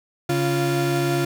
35% pulse tone pair together, 139.87 / 346.7 Hz, C#3 / F4, +16 / -13 cents, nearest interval octave + major third, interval 1571 cents, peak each -21 / -20 dBFS, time 0.29-1.25 s, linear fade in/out 5 ms, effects none

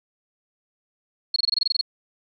sine tone bursts, 4315 Hz, C#8, 47 cents flat, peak -17 dBFS, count 11, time 1.34-1.812 s, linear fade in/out 5 ms, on 22 ms, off 23 ms, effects none

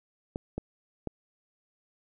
clicks, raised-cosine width 2 ms, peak -19 dBFS, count 3, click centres 0.359 / 0.58 / 1.073 s, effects none

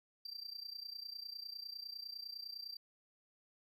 triangle tone with amplitude modulation, 4699 Hz, D8, in tune, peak -40 dBFS, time 0.25-2.77 s, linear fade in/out 5 ms, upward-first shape sine, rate 29.9 Hz, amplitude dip 85%, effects none

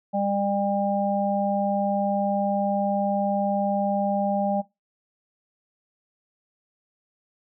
harmonic tone, 200 Hz, G3, 35 cents sharp, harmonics 1 / 3 / 4, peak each -26 / -26 / -26 dBFS, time 0.13-4.62 s, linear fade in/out 20 ms, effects noise-tail reverb RT60 0.2 s tail -19 dB re dry

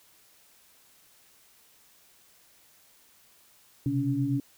sine tone cluster, 127.1 / 135.5 / 281.6 Hz, C3 / C#3 / C#4, -50 / -39 / +27 cents, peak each -30 / -31 / -27 dBFS, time 3.86-4.4 s, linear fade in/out 2 ms, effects white hiss -60 dBFS RMS until 4.57 s

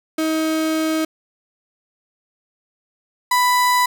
35% pulse tone pair in turn, 316.8 / 991.4 Hz, D#4 / B5, +31 / +6 cents, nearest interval octave + minor sixth, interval 1975 cents, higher second, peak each -16 / -12 dBFS, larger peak second, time 0.18-1.05 / 3.31-3.86 s, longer first, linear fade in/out 5 ms, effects none

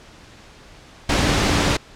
sine tone in noise, 290.4 Hz, D4, 19 cents flat, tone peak -27 dBFS, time 1.09-1.77 s, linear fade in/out 5 ms, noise pink, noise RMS -18 dBFS, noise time 1.09-1.77 s, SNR -12 dB, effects pink hiss -45 dBFS RMS until 1.95 s + low-pass 6000 Hz 12 dB/octave

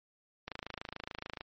click train, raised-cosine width 0.3 ms, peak -23 dBFS, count 26, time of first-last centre 0.48-1.409 s, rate 26.9 Hz, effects MP3 32 kbps

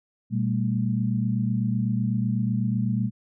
sine tone cluster, 120.5 / 197 / 225 Hz, B2 / G3 / A3, -42 / +9 / +39 cents, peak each -25 / -26 / -28 dBFS, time 0.3-3.11 s, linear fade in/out 50 ms, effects none

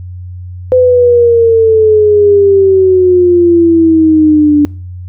sine exponential sweep, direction down, 510 to 291.4 Hz, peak -3 dBFS, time 0.72-4.65 s, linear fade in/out 0 ms, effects noise-tail reverb RT60 0.4 s tail -25 dB re dry + added 90 Hz sine -22 dBFS peak until 5.08 s

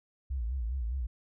sine tone with vibrato, 61.1 Hz, B1, 18 cents flat, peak -30 dBFS, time 0.3-1.07 s, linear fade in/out 10 ms, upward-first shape sine, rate 4.9 Hz, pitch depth 180 cents each way, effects none

